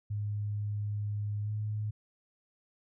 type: tone with pitch glide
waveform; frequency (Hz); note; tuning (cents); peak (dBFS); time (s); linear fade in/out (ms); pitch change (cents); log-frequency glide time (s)
sine; 103.83 to 106.26; G#2 to G#2; 0 to +40; -31; 0.1-1.91; 10; +40; 1.43-1.5
effects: none